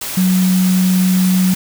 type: tone in noise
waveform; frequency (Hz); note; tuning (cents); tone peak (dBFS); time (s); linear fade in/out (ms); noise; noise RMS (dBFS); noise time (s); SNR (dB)
sine; 185; F#3; 0; -10; 0.17-1.54; 5; white; -24; 0.01-1.55; +11
effects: none